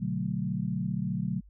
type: chord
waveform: sine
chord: B minor seventh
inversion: none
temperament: equal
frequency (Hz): 123.47 / 146.83 / 185 / 220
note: B2 / D3 / F#3 / A3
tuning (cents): 0 / 0 / 0 / 0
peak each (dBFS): -35 / -34 / -31 / -36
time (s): 0-1.41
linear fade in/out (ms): 20
effects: added 50 Hz sine -51 dBFS peak until 1.49 s